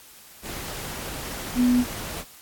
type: tone in noise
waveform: sine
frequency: 246.9 Hz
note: B3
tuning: in tune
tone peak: -16 dBFS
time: 1.55-1.85 s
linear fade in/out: 50 ms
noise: pink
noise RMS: -34 dBFS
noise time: 0.42-2.25 s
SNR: +15 dB
effects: white hiss -48 dBFS RMS until 2.41 s + AAC 64 kbps